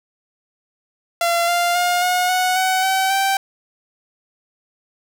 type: tone with pitch steps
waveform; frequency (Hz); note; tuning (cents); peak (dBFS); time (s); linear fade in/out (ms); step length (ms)
sawtooth; 684 / 696.8 / 709.8 / 723 / 736.5 / 750.2 / 764.2 / 778.5; F5 / F5 / F5 / F#5 / F#5 / F#5 / G5 / G5; -36 / -4 / +28 / -40 / -8 / +24 / -44 / -12; -12; 1.21-3.37; 2; 270
effects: none